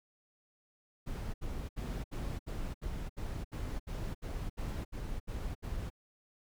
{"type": "noise bursts", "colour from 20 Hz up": "brown", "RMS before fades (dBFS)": -38, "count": 14, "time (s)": [1.06, 5.903], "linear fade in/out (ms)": 20, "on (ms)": 280, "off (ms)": 71, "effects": []}